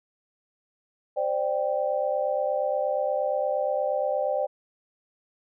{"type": "chord", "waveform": "sine", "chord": "C suspended second", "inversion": "none", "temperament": "equal with one note detuned", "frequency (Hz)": [523.3, 591.8, 784], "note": ["C5", "D5", "G5"], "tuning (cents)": [0, 13, 0], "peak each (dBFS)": [-28, -26, -30], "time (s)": [1.16, 4.47], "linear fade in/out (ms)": 20, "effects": []}